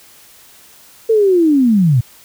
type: linear sweep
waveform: sine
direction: down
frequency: 457.9 to 111.2 Hz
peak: -8 dBFS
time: 1.09-2.01 s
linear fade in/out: 10 ms
effects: white hiss -44 dBFS RMS until 2.24 s